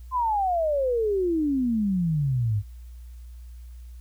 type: exponential sweep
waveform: sine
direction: down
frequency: 1046.5 to 98.4 Hz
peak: -21 dBFS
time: 0.11-2.63 s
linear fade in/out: 50 ms
effects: added 60 Hz sine -39 dBFS peak until 4 s + white hiss -63 dBFS RMS until 4 s